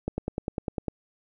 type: click train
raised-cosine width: 2 ms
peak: -15 dBFS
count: 9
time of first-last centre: 0.08-0.882 s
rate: 9.97 Hz
effects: none